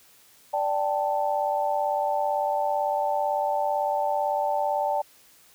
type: chord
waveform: sine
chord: D suspended fourth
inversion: none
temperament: just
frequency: 587.3 / 783.1 / 881 Hz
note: D5 / G5 / A5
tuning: 0 / -2 / +2 cents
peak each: -27 dBFS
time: 0.53-5.02 s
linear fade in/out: 10 ms
effects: white hiss -56 dBFS RMS until 5.54 s